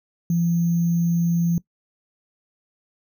sine tone with sample-and-hold, 170 Hz, F3, 46 cents flat, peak -17 dBFS, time 0.3-1.58 s, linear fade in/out 2 ms, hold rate 6300 Hz, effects noise-tail reverb RT60 0.1 s tail -20 dB re dry

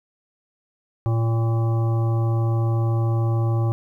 harmonic tone, 114.2 Hz, A#2, 35 cents flat, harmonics 1 / 3 / 5 / 7 / 9 / 10, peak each -18 / -30 / -35 / -35 / -42 / -39 dBFS, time 1.06-3.72 s, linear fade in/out 0 ms, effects 10-bit

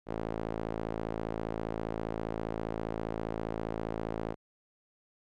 sawtooth tone with band-pass filter, 55 Hz, A1, in tune, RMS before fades -36 dBFS, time 0.06-4.36 s, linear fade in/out 50 ms, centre 500 Hz, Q 0.91, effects none

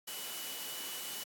sine tone in noise, 2960 Hz, F#7, in tune, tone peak -46 dBFS, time 0.07-1.24 s, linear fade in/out 10 ms, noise white, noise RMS -42 dBFS, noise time 0.07-1.24 s, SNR -7 dB, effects high-pass 200 Hz 12 dB/octave + AAC 64 kbps

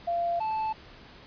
sine / triangle tone pair in turn, 688 / 874.9 Hz, F5 / A5, -26 / -10 cents, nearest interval major third, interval 416 cents, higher second, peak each -25 dBFS, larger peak neither, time 0.07-0.4 / 0.4-0.73 s, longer neither, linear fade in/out 10 ms, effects pink hiss -50 dBFS RMS until 1.26 s + resampled to 11025 Hz

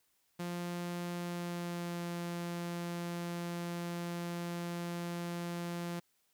sawtooth tone with pitch glide, 174.61 to 172.6 Hz, F3 to F3, 0 to -20 cents, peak -33 dBFS, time 0.39-6 s, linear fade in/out 10 ms, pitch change -20 cents, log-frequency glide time 1.14-2.06 s, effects white hiss -75 dBFS RMS until 6.33 s

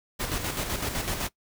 pink noise with tremolo, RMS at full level -29 dBFS, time 0.19-1.29 s, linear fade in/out 20 ms, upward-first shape square, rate 7.9 Hz, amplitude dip 45%, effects noise-tail reverb RT60 0.1 s tail -21 dB re dry

